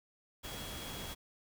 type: tone in noise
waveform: sine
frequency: 3322 Hz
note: G#7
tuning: in tune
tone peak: -49 dBFS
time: 0.43-1.15 s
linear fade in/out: 20 ms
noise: pink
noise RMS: -44 dBFS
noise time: 0.43-1.15 s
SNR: -8 dB
effects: none